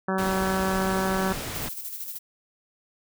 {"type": "harmonic tone", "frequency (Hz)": 190, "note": "F#3", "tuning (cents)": 46, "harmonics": [1, 2, 3, 4, 5, 6, 7, 8, 9], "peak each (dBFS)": [-27, -30, -32, -33, -34, -35, -35, -36, -37], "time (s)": [0.08, 1.33], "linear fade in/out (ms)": 5}
{"type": "noise", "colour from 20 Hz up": "pink", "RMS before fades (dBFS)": -33, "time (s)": [0.18, 1.69], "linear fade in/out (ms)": 5}
{"type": "noise with tremolo", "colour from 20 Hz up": "violet", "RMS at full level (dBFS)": -34, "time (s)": [1.54, 2.19], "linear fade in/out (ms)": 20, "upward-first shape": "square", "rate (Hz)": 13, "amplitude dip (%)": 45}
{"effects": []}